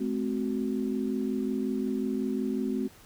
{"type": "tone cluster", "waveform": "sine", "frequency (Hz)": [213.7, 259.2, 371.9], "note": ["G#3", "C4", "F#4"], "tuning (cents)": [50, -16, 9], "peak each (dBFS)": [-31, -30, -34], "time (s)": [0, 2.88], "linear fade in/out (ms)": 10, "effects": ["pink hiss -54 dBFS RMS until 3.05 s"]}